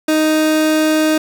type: tone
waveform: 30% pulse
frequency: 311.1 Hz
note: D#4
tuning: in tune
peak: -9 dBFS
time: 0.08-1.18 s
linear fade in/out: 5 ms
effects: none